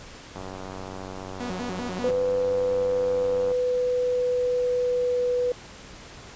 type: click train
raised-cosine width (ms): 1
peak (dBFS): -23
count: 299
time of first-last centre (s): 0.36-3.517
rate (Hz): 94.4
type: tone with vibrato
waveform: sawtooth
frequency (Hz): 211.6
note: G#3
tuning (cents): +33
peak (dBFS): -26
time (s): 1.4-2.11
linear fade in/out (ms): 5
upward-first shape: square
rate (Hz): 5.1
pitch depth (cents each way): 250
type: tone with pitch glide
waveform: sine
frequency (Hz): 502 to 493.1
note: B4 to B4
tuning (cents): +28 to -3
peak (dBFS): -21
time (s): 2.04-5.52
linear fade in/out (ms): 2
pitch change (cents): -31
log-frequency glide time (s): 2.35-5.3
effects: pink hiss -44 dBFS RMS until 6.35 s + resampled to 16000 Hz